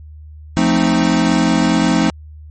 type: chord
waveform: square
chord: F dominant seventh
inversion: none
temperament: equal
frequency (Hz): 174.61 / 220 / 261.6 / 311.1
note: F3 / A3 / C4 / Eb4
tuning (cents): 0 / 0 / 0 / 0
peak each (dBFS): -18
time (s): 0.57-2.1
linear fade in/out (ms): 0
effects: added 76 Hz sine -33 dBFS peak until 2.5 s + MP3 32 kbps